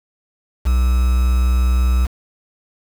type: tone with quantisation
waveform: triangle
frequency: 62.6 Hz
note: B1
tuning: 24 cents sharp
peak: -10 dBFS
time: 0.65-2.07 s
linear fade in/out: 20 ms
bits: 5
effects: none